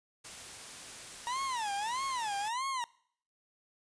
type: noise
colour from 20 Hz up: white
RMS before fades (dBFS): -46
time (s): 0.24-2.49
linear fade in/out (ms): 10
type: tone with vibrato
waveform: 40% pulse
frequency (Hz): 932.3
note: A#5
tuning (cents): 0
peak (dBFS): -32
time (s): 1.27-2.84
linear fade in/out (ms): 0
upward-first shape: sine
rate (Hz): 1.6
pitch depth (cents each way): 270
effects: noise-tail reverb RT60 0.6 s tail -23 dB re dry + resampled to 22050 Hz